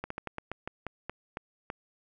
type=slowing click train; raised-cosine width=0.5 ms; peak=-20 dBFS; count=11; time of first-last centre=0.04-1.701 s; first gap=64 ms; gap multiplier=1.2; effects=none